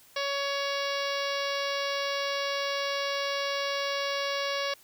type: harmonic tone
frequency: 560 Hz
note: C#5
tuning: 18 cents sharp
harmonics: 1 / 2 / 3 / 4 / 5 / 6 / 7 / 8 / 9 / 10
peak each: -32 / -35 / -37 / -38 / -39 / -40 / -40 / -41 / -42 / -42 dBFS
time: 0.16-4.74 s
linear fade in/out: 5 ms
effects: white hiss -57 dBFS RMS until 4.83 s